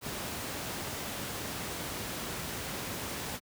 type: noise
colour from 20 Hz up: pink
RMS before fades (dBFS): -37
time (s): 0.01-3.4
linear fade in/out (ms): 50
effects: high-pass 80 Hz 12 dB/octave